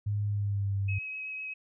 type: tone with pitch glide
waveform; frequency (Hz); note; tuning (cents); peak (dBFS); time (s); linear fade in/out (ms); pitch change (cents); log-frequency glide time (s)
sine; 103.2 to 98.71; G#2 to G2; -10 to +13; -27; 0.06-0.99; 10; -77; 0.27-0.75
type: tone with vibrato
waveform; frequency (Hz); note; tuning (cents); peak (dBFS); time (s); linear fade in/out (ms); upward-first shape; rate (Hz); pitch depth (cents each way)
sine; 2550; D#7; +42; -35; 0.88-1.54; 10; triangle; 7.9; 13
effects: none